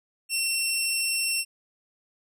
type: tone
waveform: 15% pulse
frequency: 2713 Hz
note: E7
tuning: 49 cents sharp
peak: -17 dBFS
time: 0.29-1.45 s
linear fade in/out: 50 ms
effects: none